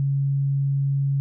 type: tone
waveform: sine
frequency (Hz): 138.59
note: C#3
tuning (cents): 0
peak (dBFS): -19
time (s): 0-1.2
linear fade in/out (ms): 0
effects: none